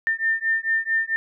sine beating tone pair, 1800 / 1804.5 Hz, A6 / A6, +39 / +43 cents, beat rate 4.5 Hz, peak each -23 dBFS, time 0.07-1.16 s, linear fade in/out 0 ms, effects none

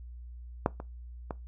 clicks, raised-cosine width 1 ms, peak -10 / -25 / -20 dBFS, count 3, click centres 0.661 / 0.801 / 1.308 s, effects noise-tail reverb RT60 0.2 s tail -20 dB re dry + added 60 Hz sine -42 dBFS peak until 1.47 s

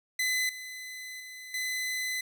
sawtooth tone with level steps, 2018 Hz, B6, 37 cents sharp, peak -23 / -36 / -39 / -27 dBFS, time 0.19-2.21 s, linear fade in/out 5 ms, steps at 0.49 / 1.2 / 1.54 s, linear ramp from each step 2 ms, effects none

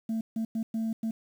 sine tone bursts at uneven times, 223.7 Hz, A3, 29 cents sharp, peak -25 dBFS, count 5, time 0.09-0.21 / 0.36-0.45 / 0.55-0.63 / 0.74-0.93 / 1.03-1.11 s, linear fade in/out 5 ms, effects tanh soft clip ceiling -26 dBFS + 9-bit

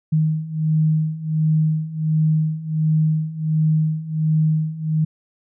sine beating tone pair, 155.56 / 156.96 Hz, D#3 / D#3, 0 / +15 cents, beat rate 1.4 Hz, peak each -21 / -18 dBFS, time 0.12-5.05 s, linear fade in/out 10 ms, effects none

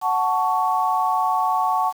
sine chord, F# minor, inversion none, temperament equal with one note detuned, 740 / 880 / 1116.4 Hz, F#5 / A5 / C#6, 0 / 0 / +12 cents, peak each -22 dBFS, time 0.01-1.93 s, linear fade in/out 50 ms, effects 7-bit

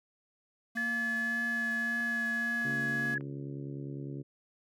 square tone with vibrato, 230 Hz, A#3, 23 cents flat, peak -38 dBFS, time 0.75-3.15 s, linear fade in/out 10 ms, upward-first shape triangle, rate 1.8 Hz, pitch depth 16 cents each way
sine tone with pitch glide, 1716 to 1683.6 Hz, A6 to G#6, -44 to +23 cents, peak -30 dBFS, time 0.77-3.18 s, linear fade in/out 2 ms, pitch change -33 cents, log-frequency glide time 1.24-2.88 s
clicks, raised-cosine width 0.5 ms, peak -36 dBFS, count 8, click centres 2.005 / 2.617 / 2.707 / 2.997 / 3.055 / 3.104 / 3.158 / 3.209 s
harmonic tone, 69.9 Hz, C#2, 15 cents sharp, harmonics 2 / 3 / 4 / 5 / 6 / 7 / 8, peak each -39 / -50 / -43 / -46 / -50 / -59 / -59 dBFS, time 2.64-4.23 s, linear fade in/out 20 ms
effects none

